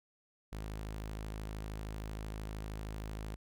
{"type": "tone", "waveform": "sawtooth", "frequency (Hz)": 53, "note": "G#1", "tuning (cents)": 36, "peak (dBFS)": -36, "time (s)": [0.52, 3.36], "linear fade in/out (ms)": 10, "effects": []}